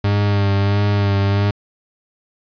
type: tone with vibrato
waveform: 40% pulse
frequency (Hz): 100.8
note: G2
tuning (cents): +49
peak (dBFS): -13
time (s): 0.04-1.51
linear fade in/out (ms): 5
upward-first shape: sine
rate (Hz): 1.5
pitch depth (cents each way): 27
effects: resampled to 11025 Hz + 8-bit